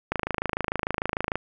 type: click train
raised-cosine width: 0.5 ms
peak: -10 dBFS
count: 34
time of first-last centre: 0.12-1.356 s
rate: 26.7 Hz
effects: none